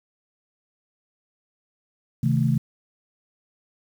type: chord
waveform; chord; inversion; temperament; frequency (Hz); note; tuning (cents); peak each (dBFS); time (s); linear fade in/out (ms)
sine; A diminished; first; just; 132 / 158.4 / 220; C3 / Eb3 / A3; +16 / +31 / 0; -21 / -23 / -24; 2.23-2.58; 5
effects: 8-bit